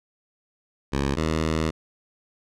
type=tone pair in turn; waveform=10% pulse; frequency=69.3 / 79.32 Hz; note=C#2 / D#2; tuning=0 / +34 cents; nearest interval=major second; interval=234 cents; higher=second; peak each=-14 / -14 dBFS; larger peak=neither; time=0.92-1.16 / 1.16-1.71 s; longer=second; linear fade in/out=20 ms; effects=low-pass 7000 Hz 12 dB/octave